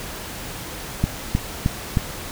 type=click train; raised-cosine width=5 ms; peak=-5 dBFS; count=4; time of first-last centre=1.04-1.972 s; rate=3.22 Hz; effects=pink hiss -33 dBFS RMS until 2.31 s